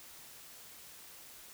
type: silence
effects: white hiss -53 dBFS RMS until 1.53 s